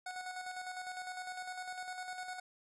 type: tone with tremolo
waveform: 25% pulse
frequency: 735 Hz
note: F#5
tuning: 12 cents flat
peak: -36 dBFS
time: 0.06-2.4 s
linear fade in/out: 5 ms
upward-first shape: square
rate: 9.9 Hz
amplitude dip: 45%
effects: resampled to 24000 Hz